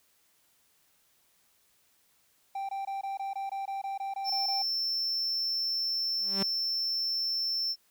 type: tone bursts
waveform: triangle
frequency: 784 Hz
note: G5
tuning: in tune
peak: -30 dBFS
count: 13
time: 2.55-4.622 s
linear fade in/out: 5 ms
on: 140 ms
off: 21 ms
type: tone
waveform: triangle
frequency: 5360 Hz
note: E8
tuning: 28 cents sharp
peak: -27 dBFS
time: 4.24-7.76 s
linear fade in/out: 50 ms
type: tone with exponential growth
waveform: sawtooth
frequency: 195.5 Hz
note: G3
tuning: 4 cents flat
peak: -23 dBFS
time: 6.18-6.43 s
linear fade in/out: 5 ms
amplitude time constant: 54 ms
effects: white hiss -68 dBFS RMS until 7.9 s